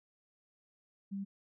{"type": "tone", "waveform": "sine", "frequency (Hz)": 197.1, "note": "G3", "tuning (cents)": 10, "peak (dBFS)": -36, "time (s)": [1.11, 1.25], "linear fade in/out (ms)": 20, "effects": []}